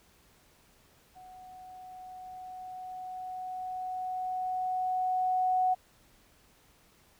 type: tone with level ramp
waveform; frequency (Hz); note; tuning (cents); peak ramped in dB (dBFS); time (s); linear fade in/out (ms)
sine; 740; F#5; 0; -48 to -23; 1.15-5.75; 20
effects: pink hiss -63 dBFS RMS until 7.19 s